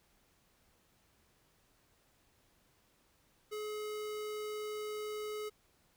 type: tone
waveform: square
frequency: 424.3 Hz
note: G#4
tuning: 37 cents sharp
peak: -39 dBFS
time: 3.51-5.5 s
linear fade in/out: 20 ms
effects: pink hiss -71 dBFS RMS until 5.96 s